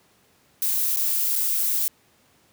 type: noise with dropouts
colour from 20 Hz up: violet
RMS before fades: -23 dBFS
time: 0.62-1.88 s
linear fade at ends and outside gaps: 0 ms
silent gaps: 0.962-0.971 / 1.355-1.36 s
effects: pink hiss -60 dBFS RMS until 2.52 s + high-pass 100 Hz 12 dB/octave